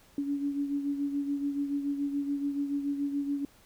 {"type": "beating tone pair", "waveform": "sine", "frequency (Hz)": [282.6, 289.6], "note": ["C#4", "D4"], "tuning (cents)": [34, -24], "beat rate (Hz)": 7, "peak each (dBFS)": [-29, -37], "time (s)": [0.18, 3.45], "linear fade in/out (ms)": 2, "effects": ["pink hiss -60 dBFS RMS until 3.65 s"]}